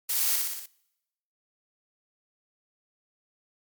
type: noise with echo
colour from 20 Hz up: blue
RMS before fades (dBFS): -27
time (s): 0.09-0.36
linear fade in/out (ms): 5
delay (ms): 60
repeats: 5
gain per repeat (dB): -3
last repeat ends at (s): 0.66
effects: noise-tail reverb RT60 0.9 s tail -24 dB re dry + MP3 96 kbps